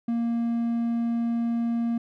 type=tone; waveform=triangle; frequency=233.3 Hz; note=A#3; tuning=2 cents sharp; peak=-21 dBFS; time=0.08-1.98 s; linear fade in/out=5 ms; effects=none